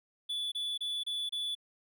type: tone bursts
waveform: triangle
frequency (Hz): 3453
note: A7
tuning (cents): -33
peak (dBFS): -31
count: 5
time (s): 0.29-1.552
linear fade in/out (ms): 10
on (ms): 230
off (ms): 28
effects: none